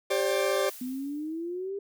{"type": "chord", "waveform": "40% pulse", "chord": "G suspended fourth", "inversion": "none", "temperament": "equal with one note detuned", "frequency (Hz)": [392, 532.4, 587.3], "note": ["G4", "C5", "D5"], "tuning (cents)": [0, 30, 0], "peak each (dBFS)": -28, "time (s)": [0.1, 0.7], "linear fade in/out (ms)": 10}
{"type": "noise with exponential decay", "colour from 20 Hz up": "blue", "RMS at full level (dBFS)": -41, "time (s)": [0.68, 1.7], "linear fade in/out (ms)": 5, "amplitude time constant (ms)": 220}
{"type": "exponential sweep", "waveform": "sine", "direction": "up", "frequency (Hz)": [246.9, 404.6], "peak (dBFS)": -31, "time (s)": [0.81, 1.79], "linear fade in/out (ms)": 5}
{"effects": []}